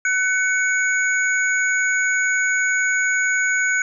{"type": "tone cluster", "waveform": "sine", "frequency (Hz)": [1509, 2229, 6720], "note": ["F#6", "C#7", "G#8"], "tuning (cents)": [34, 9, 19], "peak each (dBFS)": [-18, -23, -27], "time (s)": [0.05, 3.82], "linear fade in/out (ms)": 2, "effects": []}